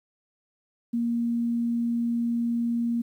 sine tone, 234.9 Hz, A#3, 13 cents sharp, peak -23 dBFS, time 0.93-3.02 s, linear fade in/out 10 ms, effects 10-bit

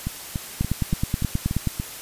two click trains, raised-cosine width 5 ms, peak -9 / -13 dBFS, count 11 / 7, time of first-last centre 0.61-1.673 / 0.07-1.799 s, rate 9.41 / 3.47 Hz, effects white hiss -37 dBFS RMS until 2.01 s + resampled to 32000 Hz

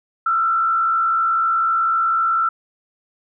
sine tone with frequency modulation, 1342 Hz, E6, 31 cents sharp, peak -15 dBFS, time 0.26-2.49 s, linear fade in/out 5 ms, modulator 64 Hz, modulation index 0.56, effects none

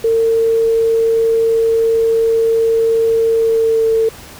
sine tone with pitch glide, 453.8 to 448.3 Hz, A#4 to A4, -47 to +32 cents, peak -10 dBFS, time 0.04-4.09 s, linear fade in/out 5 ms, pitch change -21 cents, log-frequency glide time 3.36-3.88 s, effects pink hiss -36 dBFS RMS until 4.39 s

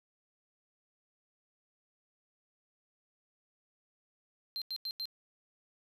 triangle tone bursts, 4150 Hz, C8, 15 cents flat, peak -34 dBFS, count 4, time 4.56-5.055 s, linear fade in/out 0 ms, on 57 ms, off 89 ms, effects none

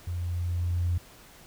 sine tone with level ramp, 87.31 Hz, F2, in tune, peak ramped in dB -29 to -22 dBFS, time 0.07-0.98 s, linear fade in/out 5 ms, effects tanh soft clip ceiling -19 dBFS + pink hiss -52 dBFS RMS until 1.46 s

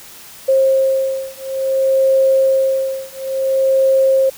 sine beating tone pair, 533 / 533.57 Hz, C5 / C5, +32 / +34 cents, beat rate 0.57 Hz, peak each -15 dBFS, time 0.48-4.3 s, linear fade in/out 10 ms, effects white hiss -38 dBFS RMS until 4.37 s

